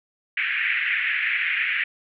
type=band-pass noise; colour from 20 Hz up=pink; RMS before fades=-24 dBFS; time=0.37-1.84 s; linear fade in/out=5 ms; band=1700 to 2600 Hz; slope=48 dB/octave; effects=none